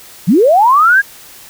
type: linear sweep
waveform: sine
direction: up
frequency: 144.6 to 1661.2 Hz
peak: -5 dBFS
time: 0.27-1.02 s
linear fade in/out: 20 ms
effects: white hiss -37 dBFS RMS until 1.49 s